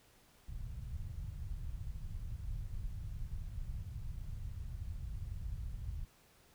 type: low-pass noise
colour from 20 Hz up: pink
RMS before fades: -42 dBFS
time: 0.48-6.05 s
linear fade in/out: 5 ms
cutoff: 120 Hz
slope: 24 dB/octave
effects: pink hiss -66 dBFS RMS until 6.54 s